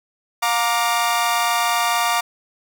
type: chord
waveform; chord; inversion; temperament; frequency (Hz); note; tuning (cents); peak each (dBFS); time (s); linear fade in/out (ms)
sawtooth; Bb major; second; equal with one note detuned; 710.3 / 932.3 / 1174.7; F5 / Bb5 / D6; +29 / 0 / 0; -18; 0.42-2.21; 10
effects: none